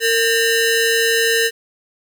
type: ring-modulated tone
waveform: sawtooth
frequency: 1138 Hz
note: C#6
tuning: 45 cents sharp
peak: -7 dBFS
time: 0-1.51 s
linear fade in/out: 50 ms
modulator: 680 Hz
effects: 8-bit